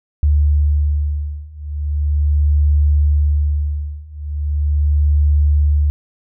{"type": "beating tone pair", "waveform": "sine", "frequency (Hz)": [73.42, 73.81], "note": ["D2", "D2"], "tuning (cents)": [0, 9], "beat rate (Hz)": 0.39, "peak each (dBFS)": [-16, -15], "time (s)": [0.23, 5.9], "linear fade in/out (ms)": 0, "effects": []}